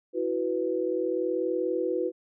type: chord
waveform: sine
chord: E suspended second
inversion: none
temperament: equal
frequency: 329.6 / 370 / 493.9 Hz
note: E4 / F#4 / B4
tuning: 0 / 0 / 0 cents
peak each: -31 / -29 / -29 dBFS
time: 0.13-2.12 s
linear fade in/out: 50 ms
effects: none